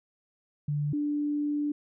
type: tone pair in turn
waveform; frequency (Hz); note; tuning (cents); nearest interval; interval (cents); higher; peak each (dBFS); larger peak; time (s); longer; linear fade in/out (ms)
sine; 146.83 / 293.7; D3 / D4; 0 / 0; octave; 1200; second; -26; neither; 0.68-0.93 / 0.93-1.72; second; 5
effects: none